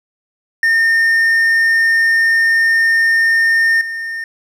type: tone with level steps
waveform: triangle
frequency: 1821 Hz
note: A#6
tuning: 41 cents flat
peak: -8 / -19 dBFS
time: 0.63-4.24 s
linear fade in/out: 2 ms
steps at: 3.81 s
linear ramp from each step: 2 ms
effects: none